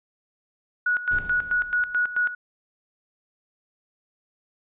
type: tone with tremolo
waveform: sine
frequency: 1462 Hz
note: F#6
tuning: 21 cents flat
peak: -19 dBFS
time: 0.86-2.35 s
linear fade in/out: 5 ms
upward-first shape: square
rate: 4.6 Hz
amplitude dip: 75%
type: noise with exponential decay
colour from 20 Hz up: brown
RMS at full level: -33 dBFS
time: 1.11-2.31 s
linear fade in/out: 5 ms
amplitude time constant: 260 ms
effects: resampled to 8000 Hz